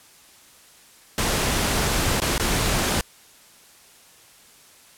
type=noise with dropouts; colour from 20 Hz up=pink; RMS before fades=-22 dBFS; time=1.18-3.01 s; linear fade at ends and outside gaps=1 ms; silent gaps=2.201-2.218 / 2.38-2.397 s; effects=white hiss -51 dBFS RMS until 4.97 s + low-pass 12000 Hz 12 dB/octave